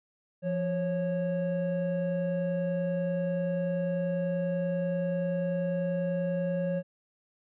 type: tone pair together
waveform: triangle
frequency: 173.24 / 550 Hz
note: F3 / C#5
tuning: -14 / -14 cents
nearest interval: octave + minor sixth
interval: 2000 cents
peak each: -28 dBFS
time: 0.42-6.83 s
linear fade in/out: 50 ms
effects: resampled to 8000 Hz